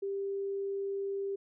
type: tone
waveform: sine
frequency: 395 Hz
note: G4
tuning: 13 cents sharp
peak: -32 dBFS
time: 0.02-1.36 s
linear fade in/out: 10 ms
effects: none